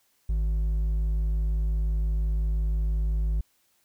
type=tone with hard clipping; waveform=sine; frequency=52.9 Hz; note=G#1; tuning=33 cents sharp; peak=-24 dBFS; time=0.29-3.41 s; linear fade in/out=5 ms; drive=4 dB; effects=white hiss -68 dBFS RMS until 3.84 s